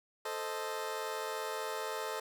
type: chord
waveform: 20% pulse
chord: A diminished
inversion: none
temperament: equal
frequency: 440 / 523.3 / 622.3 Hz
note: A4 / C5 / Eb5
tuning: 0 / 0 / 0 cents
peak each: -34 / -37 / -37 dBFS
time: 0.25-2.2 s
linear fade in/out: 5 ms
effects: none